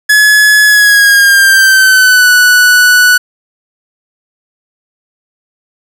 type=tone with pitch glide; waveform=45% pulse; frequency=1700 to 1479.9 Hz; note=G#6 to F#6; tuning=+40 to 0 cents; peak=-3 dBFS; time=0.09-3.18 s; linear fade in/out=10 ms; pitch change=-240 cents; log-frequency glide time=0.65-2.3 s; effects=none